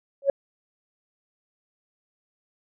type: tone with exponential growth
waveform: sine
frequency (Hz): 554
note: C#5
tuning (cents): -1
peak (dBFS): -11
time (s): 0.22-0.3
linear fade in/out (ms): 2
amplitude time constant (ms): 17
effects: tanh soft clip ceiling -8 dBFS